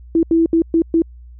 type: tone bursts at uneven times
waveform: sine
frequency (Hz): 329.9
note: E4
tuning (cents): +1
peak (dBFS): -10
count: 5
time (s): 0.15-0.23 / 0.31-0.46 / 0.53-0.62 / 0.74-0.82 / 0.94-1.02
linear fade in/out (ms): 2
effects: added 60 Hz sine -36 dBFS peak until 1.39 s